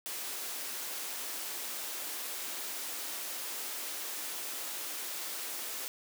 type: high-pass noise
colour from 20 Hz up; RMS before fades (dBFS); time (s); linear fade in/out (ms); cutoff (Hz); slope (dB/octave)
white; -39; 0.06-5.88; 0; 260; 24
effects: none